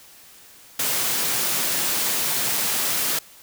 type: high-pass noise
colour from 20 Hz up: white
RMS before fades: -23 dBFS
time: 0.79-3.19 s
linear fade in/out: 5 ms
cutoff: 110 Hz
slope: 96 dB/octave
effects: white hiss -48 dBFS RMS until 3.42 s